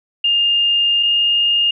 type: tone pair in turn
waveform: sine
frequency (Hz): 2817 / 2831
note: F7 / F7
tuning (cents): +14 / +23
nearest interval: unison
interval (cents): 9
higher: second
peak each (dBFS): -12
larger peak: neither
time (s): 0.24-1.03 / 1.03-1.71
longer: first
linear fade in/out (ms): 5
effects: none